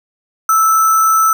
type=tone with sample-and-hold; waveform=sine; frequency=1318.5 Hz; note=E6; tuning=in tune; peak=-8 dBFS; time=0.49-1.33 s; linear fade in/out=2 ms; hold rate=7350 Hz; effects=none